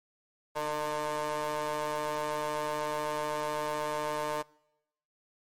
25% pulse ring-modulated tone, 150 Hz, D3, 37 cents sharp, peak -24 dBFS, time 0.55-4.43 s, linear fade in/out 20 ms, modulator 754 Hz, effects noise-tail reverb RT60 0.9 s tail -24 dB re dry + MP3 64 kbps

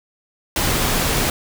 pink noise, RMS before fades -19 dBFS, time 0.56-1.3 s, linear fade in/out 2 ms, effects none

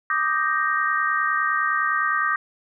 sine chord, Eb major seventh, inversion third, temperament equal, 1174.7 / 1244.5 / 1568 / 1864.7 Hz, D6 / Eb6 / G6 / Bb6, 0 / 0 / 0 / 0 cents, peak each -25 dBFS, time 0.1-2.36 s, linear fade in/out 2 ms, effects none

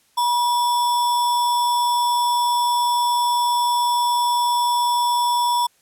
sine tone with sample-and-hold, 967 Hz, B5, 37 cents flat, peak -16 dBFS, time 0.17-5.67 s, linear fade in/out 10 ms, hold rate 4410 Hz, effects white hiss -60 dBFS RMS until 5.81 s + low-pass 12000 Hz 12 dB/octave

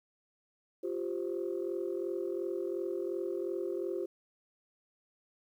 sine chord, F suspended second, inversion none, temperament equal, 349.2 / 392 / 523.3 Hz, F4 / G4 / C5, 0 / 0 / 0 cents, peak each -35 / -36 / -40 dBFS, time 0.83-4.06 s, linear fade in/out 10 ms, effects tanh soft clip ceiling -25 dBFS + 11-bit

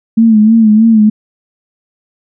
sine tone with vibrato, 220 Hz, A3, in tune, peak -3 dBFS, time 0.17-1.1 s, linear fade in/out 10 ms, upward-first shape sine, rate 3.2 Hz, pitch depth 68 cents each way, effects none

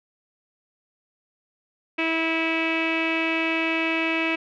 sawtooth tone with low-pass filter, 325.7 Hz, E4, 21 cents flat, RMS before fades -24 dBFS, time 1.98-4.36 s, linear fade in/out 10 ms, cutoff 2500 Hz, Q 9.4, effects none

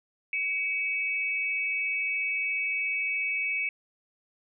sine tone pair together, 2257 / 2600 Hz, C#7 / E7, +31 / -24 cents, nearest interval major second, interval 245 cents, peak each -28 / -31 dBFS, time 0.33-3.69 s, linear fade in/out 2 ms, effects none

